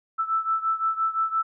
sine beating tone pair, 1318.5 / 1324.3 Hz, E6 / E6, 0 / +8 cents, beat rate 5.8 Hz, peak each -24 / -27 dBFS, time 0.18-1.43 s, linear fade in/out 20 ms, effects none

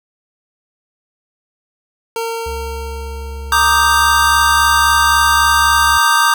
25% pulse tone with exponential decay, 457.6 Hz, A#4, 32 cents flat, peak -14 dBFS, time 2.16-5.48 s, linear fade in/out 1 ms, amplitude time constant 720 ms
triangle tone with vibrato, 69.3 Hz, C#2, in tune, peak -22 dBFS, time 2.46-5.98 s, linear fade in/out 5 ms, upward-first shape square, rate 20 Hz, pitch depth 12 cents each way
square chord, Eb major seventh, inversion second, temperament equal with one note detuned, 932.3 / 1180.8 / 1244.5 / 1568 Hz, Bb5 / D6 / Eb6 / G6, 0 / +9 / 0 / 0 cents, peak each -17 / -16 / -17 / -15 dBFS, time 3.52-6.34 s, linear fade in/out 2 ms
effects none

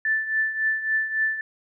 sine tone with tremolo, 1760 Hz, A6, in tune, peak -18 dBFS, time 0.05-1.41 s, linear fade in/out 2 ms, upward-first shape triangle, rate 3.6 Hz, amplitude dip 75%, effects none

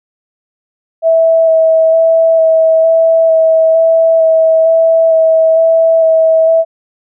sine tone with vibrato, 650 Hz, E5, 24 cents flat, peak -5 dBFS, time 1.02-6.65 s, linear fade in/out 50 ms, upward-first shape square, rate 1.1 Hz, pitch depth 11 cents each way, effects none

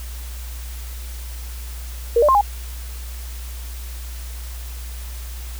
sine tone with pitch steps, 470 / 594 / 1058 / 817 Hz, A#4 / D5 / C6 / G#5, +14 / +20 / +19 / -29 cents, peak -11 dBFS, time 2.16-2.412 s, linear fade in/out 5 ms, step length 63 ms, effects added 60 Hz sine -29 dBFS peak until 5.59 s + white hiss -40 dBFS RMS until 5.59 s

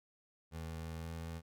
25% pulse tone with pitch glide, 81.1 to 82.47 Hz, E2 to E2, -28 to +1 cents, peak -38 dBFS, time 0.51-1.42 s, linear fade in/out 50 ms, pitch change +29 cents, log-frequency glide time 0.81-1.15 s, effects none

